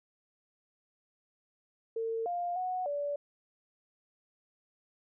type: tone with pitch steps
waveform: sine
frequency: 452.6 / 702 / 736 / 577 Hz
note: A4 / F5 / F#5 / D5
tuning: +49 / +9 / -9 / -31 cents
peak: -31 dBFS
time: 1.96-3.16 s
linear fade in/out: 5 ms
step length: 300 ms
effects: none